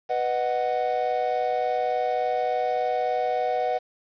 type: chord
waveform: triangle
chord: B major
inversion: none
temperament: just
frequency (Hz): 493.9 / 617.4 / 740.8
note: B4 / D#5 / F#5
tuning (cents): 0 / -14 / +2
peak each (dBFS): -26 / -27 / -23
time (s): 0.09-3.79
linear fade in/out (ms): 20
effects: resampled to 11025 Hz + 8-bit